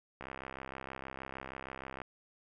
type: click train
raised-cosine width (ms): 0.5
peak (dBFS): -27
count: 121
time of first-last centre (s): 0.21-2.017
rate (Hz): 66.4
effects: none